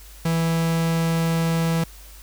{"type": "tone", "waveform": "45% pulse", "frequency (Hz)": 164.8, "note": "E3", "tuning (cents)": 0, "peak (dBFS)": -19, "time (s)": [0.25, 1.84], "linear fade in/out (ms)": 5, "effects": ["added 50 Hz sine -42 dBFS peak until 2.22 s", "white hiss -47 dBFS RMS until 2.22 s"]}